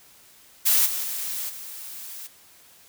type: noise with level steps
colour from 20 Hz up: blue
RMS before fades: -19 / -28 / -30 / -38 dBFS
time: 0.65-2.28 s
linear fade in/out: 20 ms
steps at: 0.85 / 1.03 / 1.48 s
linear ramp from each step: 20 ms
effects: white hiss -53 dBFS RMS until 2.88 s